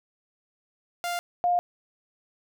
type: tone pair in turn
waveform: sawtooth / sine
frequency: 698.5 / 707.4 Hz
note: F5 / F5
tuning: 0 / +22 cents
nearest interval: unison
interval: 22 cents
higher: second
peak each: -24 / -20 dBFS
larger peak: second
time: 1.04-1.19 / 1.44-1.59 s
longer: neither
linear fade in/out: 0 ms
effects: none